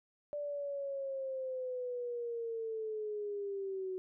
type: linear sweep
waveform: sine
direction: down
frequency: 587.3 to 370 Hz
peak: -36 dBFS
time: 0.33-3.98 s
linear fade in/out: 0 ms
effects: none